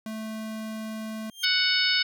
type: tone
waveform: square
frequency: 219 Hz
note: A3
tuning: 8 cents flat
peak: -33 dBFS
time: 0.06-1.3 s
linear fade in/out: 2 ms
type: tone with exponential growth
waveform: sawtooth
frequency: 3190 Hz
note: G7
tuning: 30 cents sharp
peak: -26 dBFS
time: 1.26-1.45 s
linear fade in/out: 5 ms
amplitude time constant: 41 ms
type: harmonic tone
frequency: 741 Hz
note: F#5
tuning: 2 cents sharp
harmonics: 2 / 3 / 4 / 5 / 6 / 7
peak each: -28 / -28 / -28 / -28 / -28 / -28 dBFS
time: 1.43-2.03 s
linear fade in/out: 10 ms
effects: none